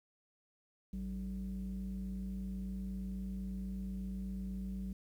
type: tone pair together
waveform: sine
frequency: 54.1 / 190.4 Hz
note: A1 / F#3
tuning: -29 / +50 cents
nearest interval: octave + minor seventh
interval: 2179 cents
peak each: -40 / -38 dBFS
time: 0.93-4.93 s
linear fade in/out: 5 ms
effects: tanh soft clip ceiling -34 dBFS + 11-bit